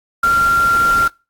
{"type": "tone in noise", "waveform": "sine", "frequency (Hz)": 1381, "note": "F6", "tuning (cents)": -20, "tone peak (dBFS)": -10, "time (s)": [0.23, 1.08], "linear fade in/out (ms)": 5, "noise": "pink", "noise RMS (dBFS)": -27, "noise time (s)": [0.23, 1.08], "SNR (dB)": 14, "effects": ["noise-tail reverb RT60 0.3 s tail -25 dB re dry", "AAC 64 kbps"]}